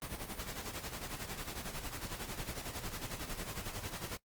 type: noise with tremolo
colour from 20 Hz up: pink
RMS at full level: -40 dBFS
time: 0.02-4.17 s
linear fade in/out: 0 ms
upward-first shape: sine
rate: 11 Hz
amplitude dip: 65%
effects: noise-tail reverb RT60 0.1 s tail -19 dB re dry + Opus 32 kbps